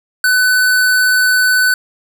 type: tone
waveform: square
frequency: 1503 Hz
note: F#6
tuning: 27 cents sharp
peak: -10 dBFS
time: 0.24-1.74 s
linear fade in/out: 2 ms
effects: none